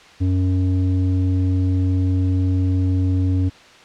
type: tone with low-pass filter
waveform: square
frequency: 92.6 Hz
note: F#2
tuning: 2 cents sharp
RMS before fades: -18 dBFS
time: 0.2-3.5 s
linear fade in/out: 20 ms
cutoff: 260 Hz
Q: 1.7
effects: white hiss -45 dBFS RMS until 3.84 s + low-pass 4000 Hz 12 dB/octave